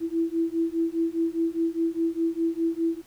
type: beating tone pair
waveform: sine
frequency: 328.5 / 333.4 Hz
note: E4 / E4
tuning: -6 / +20 cents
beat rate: 4.9 Hz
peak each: -26 dBFS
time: 0-3.02 s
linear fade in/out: 50 ms
effects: pink hiss -56 dBFS RMS until 3.06 s